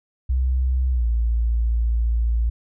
sine tone with pitch glide, 64 to 57.35 Hz, C2 to A#1, -38 to -28 cents, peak -17 dBFS, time 0.29-2.5 s, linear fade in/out 10 ms, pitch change -190 cents, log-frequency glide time 0.91-1.06 s, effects none

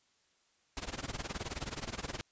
pink noise with tremolo, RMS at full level -37 dBFS, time 0.77-2.21 s, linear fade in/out 0 ms, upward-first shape sine, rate 19 Hz, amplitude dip 90%, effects white hiss -72 dBFS RMS until 2.31 s + resampled to 16000 Hz

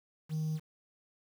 triangle tone, 156.3 Hz, D#3, 8 cents sharp, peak -28 dBFS, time 0.29-0.6 s, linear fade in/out 50 ms, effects tanh soft clip ceiling -26 dBFS + 9-bit

